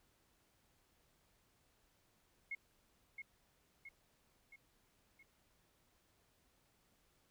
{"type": "tone with echo", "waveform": "sine", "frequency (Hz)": 2165, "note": "C#7", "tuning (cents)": -41, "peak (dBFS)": -40, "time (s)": [2.51, 2.55], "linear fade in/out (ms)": 5, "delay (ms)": 670, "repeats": 4, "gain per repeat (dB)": -5, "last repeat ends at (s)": 5.23, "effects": ["pink hiss -75 dBFS RMS until 7.3 s"]}